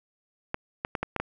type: clicks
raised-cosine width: 0.5 ms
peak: -13 dBFS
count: 6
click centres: 0.544 / 0.849 / 0.952 / 1.03 / 1.163 / 1.2 s
effects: none